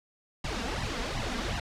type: noise with flanger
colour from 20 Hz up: pink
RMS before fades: -32 dBFS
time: 0.44-1.6 s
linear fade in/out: 5 ms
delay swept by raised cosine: 1 to 4.4 ms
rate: 2.7 Hz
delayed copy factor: +0.95
effects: low-pass 5000 Hz 12 dB/octave